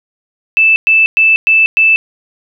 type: tone bursts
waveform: sine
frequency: 2637 Hz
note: E7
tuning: in tune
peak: -5 dBFS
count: 5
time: 0.57-1.96 s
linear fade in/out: 0 ms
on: 190 ms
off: 110 ms
effects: none